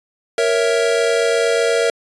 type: chord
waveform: square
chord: A# diminished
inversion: none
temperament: equal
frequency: 466.2 / 554.4 / 659.3 Hz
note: A#4 / C#5 / E5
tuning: 0 / 0 / 0 cents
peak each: -17 / -22 / -21 dBFS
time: 0.38-1.9 s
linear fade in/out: 2 ms
effects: resampled to 22050 Hz